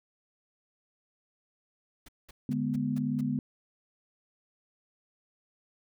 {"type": "noise bursts", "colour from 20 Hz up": "pink", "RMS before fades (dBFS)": -50, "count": 6, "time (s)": [2.06, 3.21], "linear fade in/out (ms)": 5, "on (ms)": 25, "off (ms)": 200}
{"type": "chord", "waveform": "sine", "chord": "G# diminished", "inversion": "second", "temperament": "equal with one note detuned", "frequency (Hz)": [146.83, 208.9, 246.9], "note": ["D3", "G#3", "B3"], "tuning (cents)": [0, 10, 0], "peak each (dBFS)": [-33, -33, -30], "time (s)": [2.49, 3.39], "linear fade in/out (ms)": 2}
{"effects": []}